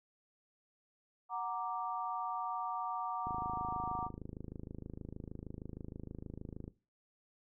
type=chord; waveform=sine; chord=Gb augmented; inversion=none; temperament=equal; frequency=740 / 932.3 / 1174.7 Hz; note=Gb5 / Bb5 / D6; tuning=0 / 0 / 0 cents; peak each=-40 dBFS; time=1.29-4.1 s; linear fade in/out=50 ms
type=click train; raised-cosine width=3 ms; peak=-31 dBFS; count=91; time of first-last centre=3.27-6.679 s; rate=26.4 Hz
effects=noise-tail reverb RT60 0.3 s tail -18 dB re dry